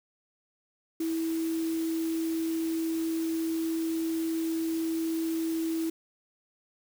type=tone in noise; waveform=sine; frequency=326 Hz; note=E4; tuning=19 cents flat; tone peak=-27 dBFS; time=1-5.9 s; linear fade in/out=5 ms; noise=white; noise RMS=-44 dBFS; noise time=1-5.9 s; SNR=+14 dB; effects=none